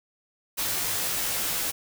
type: noise with comb filter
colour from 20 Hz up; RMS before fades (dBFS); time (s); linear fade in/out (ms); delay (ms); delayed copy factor
white; -28; 0.57-1.72; 20; 15; -0.85
effects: none